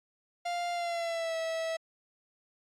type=tone with pitch glide; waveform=45% pulse; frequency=698.5 to 651.7 Hz; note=F5 to E5; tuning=0 to -20 cents; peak=-31 dBFS; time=0.45-1.77 s; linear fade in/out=10 ms; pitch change=-120 cents; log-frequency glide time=0.73-1.36 s; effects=low-pass 7000 Hz 12 dB/octave + AAC 64 kbps